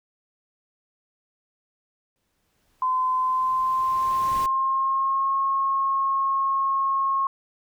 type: noise with exponential growth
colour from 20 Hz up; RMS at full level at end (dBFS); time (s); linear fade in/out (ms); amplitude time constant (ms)
pink; -36; 2.16-4.46; 0; 500
type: tone with pitch glide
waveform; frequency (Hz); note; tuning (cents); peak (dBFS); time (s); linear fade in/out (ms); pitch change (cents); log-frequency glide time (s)
sine; 1026 to 1085.1; C6 to C#6; -34 to -37; -20; 2.82-7.27; 2; +97; 3.15-5.35
effects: none